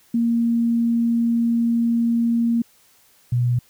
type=tone pair in turn; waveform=sine; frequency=233.1 / 121.99 Hz; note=A#3 / B2; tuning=0 / -21 cents; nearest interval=major seventh; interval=1121 cents; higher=first; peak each=-16 dBFS; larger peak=neither; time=0.14-2.62 / 3.32-3.59 s; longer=first; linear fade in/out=5 ms; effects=white hiss -56 dBFS RMS until 3.69 s